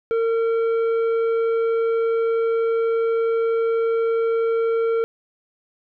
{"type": "tone with tanh clipping", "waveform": "sine", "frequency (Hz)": 456.1, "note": "A#4", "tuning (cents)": -38, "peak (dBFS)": -19, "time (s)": [0.11, 5.04], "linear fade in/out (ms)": 0, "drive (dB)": 8, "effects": []}